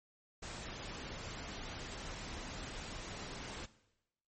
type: noise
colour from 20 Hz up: pink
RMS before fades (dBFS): -45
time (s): 0.42-3.66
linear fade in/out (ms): 10
effects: noise-tail reverb RT60 0.9 s tail -17 dB re dry + MP3 32 kbps